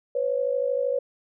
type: tone pair together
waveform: sine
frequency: 500.1 / 553 Hz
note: B4 / C#5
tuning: +22 / -4 cents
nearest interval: major second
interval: 174 cents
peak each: -25 dBFS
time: 0.15-0.99 s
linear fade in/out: 5 ms
effects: none